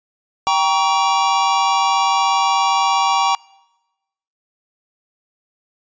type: chord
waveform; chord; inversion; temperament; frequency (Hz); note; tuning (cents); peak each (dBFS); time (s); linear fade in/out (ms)
square; G diminished; none; just; 784 / 940.8 / 1128.9; G5 / Bb5 / Db6; 0 / +16 / +31; -19; 0.47-3.35; 0
effects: noise-tail reverb RT60 1.0 s tail -24 dB re dry + resampled to 16000 Hz